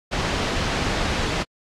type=low-pass noise; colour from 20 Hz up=pink; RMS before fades=-24 dBFS; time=0.11-1.44 s; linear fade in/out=20 ms; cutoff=4800 Hz; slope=12 dB/octave; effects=low-pass 9000 Hz 12 dB/octave + AAC 64 kbps